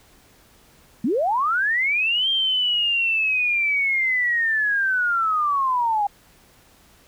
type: linear two-way sweep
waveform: sine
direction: up then down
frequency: 196 to 3194 to 798 Hz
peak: -18 dBFS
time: 1.04-6.07 s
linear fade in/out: 5 ms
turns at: 2.29 s
effects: pink hiss -54 dBFS RMS until 7.07 s